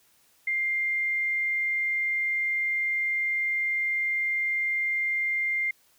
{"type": "tone", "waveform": "sine", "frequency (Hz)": 2100, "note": "C7", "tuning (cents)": 6, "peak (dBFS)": -24, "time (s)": [0.47, 5.71], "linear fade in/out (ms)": 5, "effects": ["white hiss -63 dBFS RMS until 5.98 s"]}